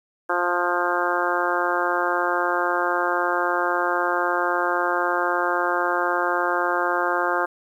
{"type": "harmonic tone", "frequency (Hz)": 176.2, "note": "F3", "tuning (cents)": 16, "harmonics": [2, 3, 4, 5, 6, 7, 8, 9], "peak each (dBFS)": [-28, -28, -28, -28, -28, -28, -28, -28], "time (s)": [0.29, 7.46], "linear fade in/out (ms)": 10, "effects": ["9-bit"]}